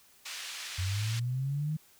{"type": "band-pass noise", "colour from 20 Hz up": "pink", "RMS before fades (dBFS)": -41, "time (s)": [0.25, 1.2], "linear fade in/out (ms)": 10, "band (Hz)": [2200, 6700], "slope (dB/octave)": 12}
{"type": "linear sweep", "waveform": "sine", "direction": "up", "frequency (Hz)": [89.5, 157.4], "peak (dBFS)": -29, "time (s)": [0.78, 1.77], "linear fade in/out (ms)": 10}
{"effects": ["white hiss -61 dBFS RMS until 1.99 s"]}